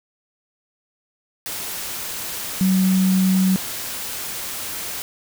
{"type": "tone in noise", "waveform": "sine", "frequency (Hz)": 188.2, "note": "F#3", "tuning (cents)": 30, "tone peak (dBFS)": -14, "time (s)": [2.61, 3.56], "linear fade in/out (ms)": 0, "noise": "white", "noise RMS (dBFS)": -29, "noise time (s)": [1.46, 5.02], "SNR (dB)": 12, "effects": []}